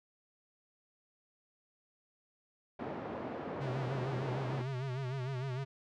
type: band-pass noise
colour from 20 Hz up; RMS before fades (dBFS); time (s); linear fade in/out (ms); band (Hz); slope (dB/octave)
white; -41; 2.79-4.62; 5; 140 to 640; 12
type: tone with vibrato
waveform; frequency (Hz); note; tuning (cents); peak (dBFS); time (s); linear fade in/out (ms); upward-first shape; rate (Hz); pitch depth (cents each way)
square; 130.81; C3; 0; -36; 3.6-5.65; 20; sine; 6.6; 97
effects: low-pass 4000 Hz 12 dB/octave